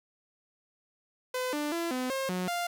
sawtooth tone with pitch steps, 507 / 296.1 / 337.6 / 254.1 / 535 / 182.2 / 698 Hz, B4 / D4 / E4 / B3 / C5 / F#3 / F5, +45 / +14 / +41 / +49 / +38 / -26 / -1 cents, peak -26 dBFS, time 1.34-2.67 s, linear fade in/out 5 ms, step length 190 ms, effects none

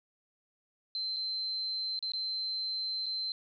sine tone with dropouts, 4100 Hz, C8, 36 cents flat, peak -32 dBFS, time 0.95-3.32 s, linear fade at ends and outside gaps 1 ms, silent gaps 1.163-1.167 / 1.991-2.026 / 2.119-2.135 / 3.059-3.064 s, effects none

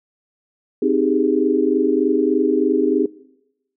sine chord, Ab major seventh, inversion first, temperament equal, 261.6 / 311.1 / 392 / 415.3 Hz, C4 / Eb4 / G4 / Ab4, 0 / 0 / 0 / 0 cents, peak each -20 dBFS, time 0.82-3.06 s, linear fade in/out 5 ms, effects noise-tail reverb RT60 0.9 s tail -21 dB re dry

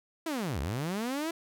sawtooth linear two-way sweep, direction down then up, 339 to 61.74 to 339 Hz, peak -27 dBFS, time 0.26-1.31 s, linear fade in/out 5 ms, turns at 0.6 s, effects none

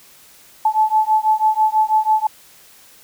sine beating tone pair, 864 / 870.1 Hz, A5 / A5, -32 / -20 cents, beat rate 6.1 Hz, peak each -16 dBFS, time 0.65-2.27 s, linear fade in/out 5 ms, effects white hiss -47 dBFS RMS until 3.03 s

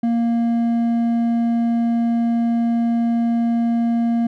sine tone with hard clipping, 233.1 Hz, A#3, in tune, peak -17 dBFS, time 0.03-4.27 s, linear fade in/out 5 ms, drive 5 dB, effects none

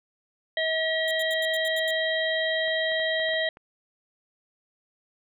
harmonic tone, 640 Hz, D#5, 49 cents sharp, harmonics 1 / 3 / 5 / 6, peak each -27 / -27 / -32 / -34 dBFS, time 0.57-3.49 s, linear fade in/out 2 ms
10% pulse tone bursts, 3596 Hz, A7, 37 cents sharp, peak -29 dBFS, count 8, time 1.08-1.907 s, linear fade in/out 0 ms, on 29 ms, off 85 ms
clicks, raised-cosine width 0.5 ms, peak -32 dBFS, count 7, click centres 2.68 / 2.919 / 2.999 / 3.199 / 3.289 / 3.336 / 3.571 s
effects none

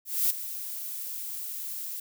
violet noise with ADSR envelope, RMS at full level -23 dBFS, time 0.05-2 s, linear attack 250 ms, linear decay 14 ms, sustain -13 dB, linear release 5 ms, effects none

